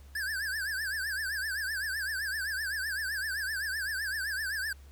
square tone with vibrato, 1643 Hz, G#6, 19 cents flat, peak -32 dBFS, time 0.15-4.73 s, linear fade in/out 5 ms, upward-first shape triangle, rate 7.8 Hz, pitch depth 180 cents each way, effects added 69 Hz sine -49 dBFS peak until 4.91 s + pink hiss -62 dBFS RMS until 4.91 s

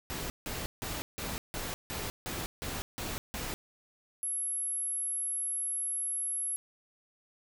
pink noise bursts, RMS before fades -37 dBFS, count 10, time 0.1-3.54 s, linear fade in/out 0 ms, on 200 ms, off 160 ms
sine tone, 11175 Hz, F9, in tune, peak -31 dBFS, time 4.23-6.56 s, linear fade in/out 0 ms
effects none

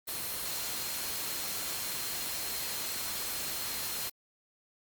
sine tone in noise, 4186 Hz, C8, in tune, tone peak -44 dBFS, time 0.07-4.1 s, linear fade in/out 20 ms, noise white, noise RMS -36 dBFS, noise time 0.07-4.1 s, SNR -11 dB, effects Opus 32 kbps

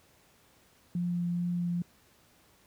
sine tone with vibrato, 174.61 Hz, F3, in tune, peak -28 dBFS, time 0.95-1.82 s, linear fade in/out 2 ms, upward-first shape triangle, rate 2.3 Hz, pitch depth 11 cents each way, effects pink hiss -63 dBFS RMS until 2.66 s + high-pass 60 Hz 12 dB/octave

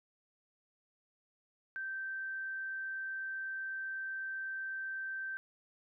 sine tone, 1558 Hz, G6, 11 cents flat, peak -37 dBFS, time 1.76-5.37 s, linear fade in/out 0 ms, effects none

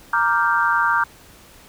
sine chord, G minor seventh, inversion first, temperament equal, 932.3 / 1174.7 / 1396.9 / 1568 Hz, Bb5 / D6 / F6 / G6, 0 / 0 / 0 / 0 cents, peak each -21 dBFS, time 0.13-1.04 s, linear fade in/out 5 ms, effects pink hiss -47 dBFS RMS until 1.68 s

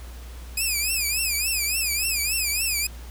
10% pulse tone with vibrato, 2489 Hz, D#7, in tune, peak -14 dBFS, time 0.57-2.87 s, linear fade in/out 5 ms, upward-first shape triangle, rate 3.5 Hz, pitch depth 170 cents each way, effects added 60 Hz sine -36 dBFS peak until 3.1 s + pink hiss -47 dBFS RMS until 3.1 s

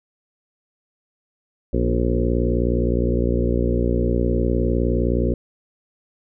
harmonic tone with a mistuned harmonic, 59.6 Hz, A#1, 39 cents sharp, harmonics 1 / 2 / 3 / 4 / 5 / 6 / 7 / 8 / 9, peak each -21 / -25 / -28 / -25 / -30 / -26 / -28 / -29 / -30 dBFS, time 1.73-5.34 s, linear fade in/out 5 ms, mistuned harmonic 5, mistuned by -19 cents, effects none

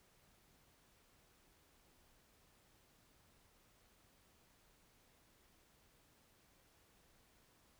silence, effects pink hiss -71 dBFS RMS until 7.79 s

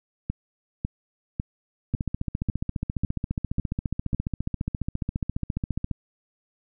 two click trains, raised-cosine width 5 ms, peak -14 / -14 dBFS, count 8 / 59, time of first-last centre 0.3-4.146 / 1.94-5.913 s, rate 1.82 / 14.6 Hz, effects none

